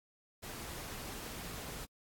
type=noise; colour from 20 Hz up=pink; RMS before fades=-45 dBFS; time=0.42-1.86 s; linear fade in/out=20 ms; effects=AAC 64 kbps